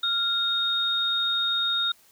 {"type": "tone pair together", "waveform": "sine", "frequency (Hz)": [1391, 3714], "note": ["F6", "A#7"], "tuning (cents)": [-7, -7], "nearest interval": "octave + perfect fourth", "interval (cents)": 1700, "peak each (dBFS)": [-29, -23], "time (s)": [0.03, 1.92], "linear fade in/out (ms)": 5, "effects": ["white hiss -58 dBFS RMS until 2.11 s"]}